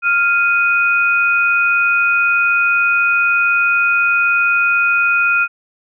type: tone pair together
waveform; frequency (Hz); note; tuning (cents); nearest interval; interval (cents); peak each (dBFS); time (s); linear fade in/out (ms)
sine; 1396.9 / 2489; F6 / D#7; 0 / 0; minor seventh; 1000; -13 / -15; 0.02-5.48; 50
effects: none